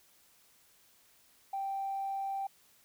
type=tone with tanh clipping; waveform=triangle; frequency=783 Hz; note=G5; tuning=2 cents flat; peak=-33 dBFS; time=1.53-2.47 s; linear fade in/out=5 ms; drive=4 dB; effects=white hiss -65 dBFS RMS until 2.84 s